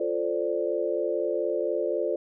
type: chord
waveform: sine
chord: D minor seventh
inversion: first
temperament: equal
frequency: 349.2 / 440 / 523.3 / 587.3 Hz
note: F4 / A4 / C5 / D5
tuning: 0 / 0 / 0 / 0 cents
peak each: -30 dBFS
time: 0-2.16 s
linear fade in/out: 5 ms
effects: none